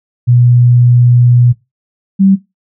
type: tone pair in turn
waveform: sine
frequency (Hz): 122 / 193.66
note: B2 / G3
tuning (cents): -21 / -21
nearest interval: minor sixth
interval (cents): 800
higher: second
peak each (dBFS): -4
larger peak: neither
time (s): 0.27-1.53 / 2.19-2.36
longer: first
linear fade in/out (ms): 20
effects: noise-tail reverb RT60 0.2 s tail -18 dB re dry